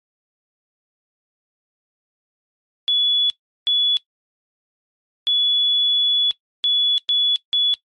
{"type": "tone bursts at uneven times", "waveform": "sine", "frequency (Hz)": 3414, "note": "G#7", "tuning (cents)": 47, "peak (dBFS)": -15, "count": 6, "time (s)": [[2.88, 3.3], [3.67, 3.97], [5.27, 6.31], [6.64, 6.98], [7.09, 7.36], [7.53, 7.74]], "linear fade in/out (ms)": 0, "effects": ["noise-tail reverb RT60 0.1 s tail -20 dB re dry", "MP3 48 kbps"]}